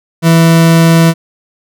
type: tone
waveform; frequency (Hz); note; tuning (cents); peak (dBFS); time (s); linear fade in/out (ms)
40% pulse; 165; E3; +2; -3; 0.22-1.14; 50
effects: none